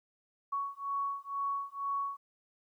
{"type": "beating tone pair", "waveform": "sine", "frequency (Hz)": [1115, 1117.1], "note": ["C#6", "C#6"], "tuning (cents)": [10, 13], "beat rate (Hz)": 2.1, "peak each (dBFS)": [-36, -36], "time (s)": [0.52, 2.17], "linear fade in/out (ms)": 10, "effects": ["12-bit"]}